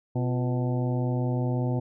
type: harmonic tone with a mistuned harmonic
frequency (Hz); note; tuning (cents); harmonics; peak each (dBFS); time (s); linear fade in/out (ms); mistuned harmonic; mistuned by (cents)
125.2; B2; +24; 1 / 2 / 3 / 4 / 5 / 6 / 7; -25 / -31 / -35 / -37 / -39 / -41 / -42; 0.15-1.8; 10; 3; -100
effects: none